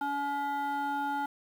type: tone with frequency modulation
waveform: sine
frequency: 851 Hz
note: G#5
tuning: 42 cents sharp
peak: -27 dBFS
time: 0.01-1.26 s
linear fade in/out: 5 ms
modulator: 567 Hz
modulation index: 0.75
effects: tanh soft clip ceiling -28 dBFS + 9-bit